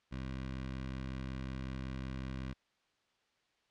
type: tone with notch filter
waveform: 15% pulse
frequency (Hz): 65.41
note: C2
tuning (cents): 0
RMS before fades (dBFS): -41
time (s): 0.11-2.54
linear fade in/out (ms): 20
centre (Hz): 710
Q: 1.7
effects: white hiss -75 dBFS RMS until 3.7 s + low-pass 4000 Hz 12 dB/octave